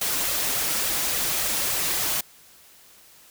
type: noise with flanger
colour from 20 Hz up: white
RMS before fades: -25 dBFS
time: 0.01-2.21 s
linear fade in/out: 5 ms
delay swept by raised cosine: 1.5 to 6.5 ms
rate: 3.5 Hz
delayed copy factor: +0.6
effects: white hiss -52 dBFS RMS until 3.3 s